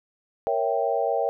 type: chord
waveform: sine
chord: A# diminished seventh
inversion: none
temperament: equal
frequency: 466.2 / 554.4 / 659.3 / 784 Hz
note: A#4 / C#5 / E5 / G5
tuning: 0 / 0 / 0 / 0 cents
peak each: -27 dBFS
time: 0.47-1.29 s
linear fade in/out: 0 ms
effects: none